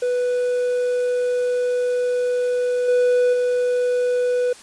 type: tone with level steps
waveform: triangle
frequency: 493.9 Hz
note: B4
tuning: in tune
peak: -16 / -12 / -15 dBFS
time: 0.02-4.53 s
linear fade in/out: 5 ms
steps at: 2.88 / 3.33 s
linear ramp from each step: 5 ms
effects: white hiss -43 dBFS RMS until 4.62 s + resampled to 22050 Hz